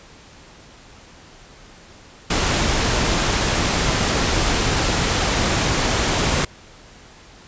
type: noise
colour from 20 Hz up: pink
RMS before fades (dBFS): -19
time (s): 2.3-6.45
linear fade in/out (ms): 5
effects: pink hiss -45 dBFS RMS until 7.47 s + resampled to 16000 Hz